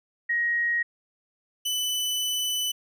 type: tone pair in turn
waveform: sine / sawtooth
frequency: 1886 / 2994 Hz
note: A#6 / F#7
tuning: +20 / +20 cents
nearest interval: minor sixth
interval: 800 cents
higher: second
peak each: -22 dBFS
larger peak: neither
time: 0.29-0.83 / 1.65-2.72 s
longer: second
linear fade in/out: 10 ms
effects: none